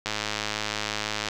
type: click train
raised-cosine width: 0.2 ms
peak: -10 dBFS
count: 131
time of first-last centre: 0.06-1.286 s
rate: 106 Hz
effects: none